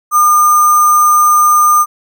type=tone with sample-and-hold; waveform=sine; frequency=1208 Hz; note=D6; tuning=48 cents sharp; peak=-5 dBFS; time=0.11-1.86 s; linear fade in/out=50 ms; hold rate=7350 Hz; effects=none